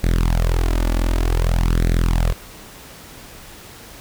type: tone with flanger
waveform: sawtooth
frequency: 42.08 Hz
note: E1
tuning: 36 cents sharp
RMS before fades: -17 dBFS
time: 0.03-2.33 s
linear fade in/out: 10 ms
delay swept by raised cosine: 0.49 to 3.49 ms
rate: 0.54 Hz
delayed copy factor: +0.95
effects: pink hiss -40 dBFS RMS until 4 s